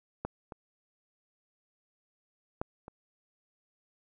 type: clicks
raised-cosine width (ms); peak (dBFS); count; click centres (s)
1; -19 / -28 / -18 / -30; 4; 0.25 / 0.522 / 2.615 / 2.881
effects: none